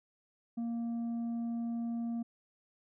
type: tone with tanh clipping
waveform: sine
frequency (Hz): 233.1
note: A#3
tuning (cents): 0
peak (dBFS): -34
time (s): 0.57-2.23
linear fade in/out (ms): 10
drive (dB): 4
effects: none